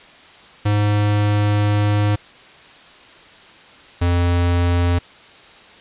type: tone pair in turn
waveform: square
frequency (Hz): 103.83 / 87.31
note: G#2 / F2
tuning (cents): 0 / 0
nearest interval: minor third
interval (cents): 300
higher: first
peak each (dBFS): -15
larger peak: neither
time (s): 0.65-2.16 / 4.01-4.99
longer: first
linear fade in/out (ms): 10
effects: white hiss -44 dBFS RMS until 5.8 s + resampled to 8000 Hz